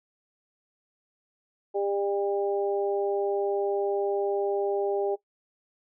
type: harmonic tone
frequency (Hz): 200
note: G3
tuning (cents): +35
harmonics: 2 / 3 / 4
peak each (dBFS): -26 / -32 / -33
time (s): 1.74-5.16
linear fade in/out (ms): 20
effects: noise-tail reverb RT60 0.1 s tail -18 dB re dry